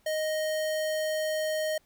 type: tone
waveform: square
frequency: 622.3 Hz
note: D#5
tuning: in tune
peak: -28 dBFS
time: 0.06-1.78 s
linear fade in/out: 5 ms
effects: pink hiss -67 dBFS RMS until 1.85 s